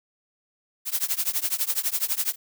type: noise with tremolo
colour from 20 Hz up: blue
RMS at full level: -22 dBFS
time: 0.85-2.36 s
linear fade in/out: 50 ms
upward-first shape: triangle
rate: 12 Hz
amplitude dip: 100%
effects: none